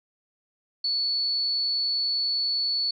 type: tone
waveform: sine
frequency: 4435 Hz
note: C#8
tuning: in tune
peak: -23 dBFS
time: 0.84-2.91 s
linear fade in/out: 5 ms
effects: none